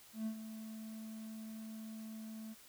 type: tone with ADSR envelope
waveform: triangle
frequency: 220 Hz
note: A3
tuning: in tune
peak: -33 dBFS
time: 0.13-2.55 s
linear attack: 130 ms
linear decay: 83 ms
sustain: -10 dB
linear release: 30 ms
effects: white hiss -60 dBFS RMS until 2.68 s